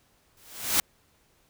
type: noise with exponential growth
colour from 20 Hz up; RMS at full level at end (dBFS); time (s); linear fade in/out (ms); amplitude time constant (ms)
white; -20; 0.37-0.8; 1; 92
effects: pink hiss -65 dBFS RMS until 1.49 s

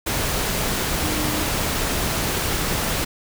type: tone in noise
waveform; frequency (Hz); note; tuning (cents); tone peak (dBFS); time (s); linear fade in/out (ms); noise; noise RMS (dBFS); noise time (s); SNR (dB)
sine; 304.6; D#4; -37; -27; 1.03-1.43; 10; pink; -23; 0.06-3.05; -7
effects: none

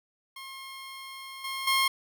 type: tone with level steps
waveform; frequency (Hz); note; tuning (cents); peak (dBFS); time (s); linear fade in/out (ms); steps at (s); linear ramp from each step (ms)
15% pulse; 1072; C6; +42; -34 / -26 / -16; 0.36-1.88; 5; 1.44 / 1.67; 5
effects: none

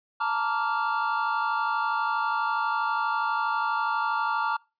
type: chord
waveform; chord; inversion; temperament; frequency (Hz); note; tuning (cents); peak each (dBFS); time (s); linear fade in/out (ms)
triangle; Bb major seventh; third; equal with one note detuned; 880 / 932.3 / 1159.2 / 1396.9; A5 / Bb5 / D6 / F6; 0 / 0 / -23 / 0; -28; 0.2-4.57; 10
effects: noise-tail reverb RT60 0.3 s tail -26 dB re dry + resampled to 11025 Hz

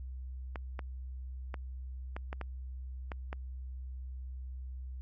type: clicks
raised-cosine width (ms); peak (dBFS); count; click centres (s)
0.5; -24; 8; 0.558 / 0.792 / 1.542 / 2.165 / 2.329 / 2.413 / 3.118 / 3.329
effects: added 64 Hz sine -39 dBFS peak until 5.01 s + MP3 32 kbps

